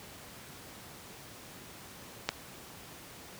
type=click; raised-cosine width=0.2 ms; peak=-10 dBFS; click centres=2.29 s; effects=pink hiss -49 dBFS RMS until 3.39 s + high-pass 80 Hz 12 dB/octave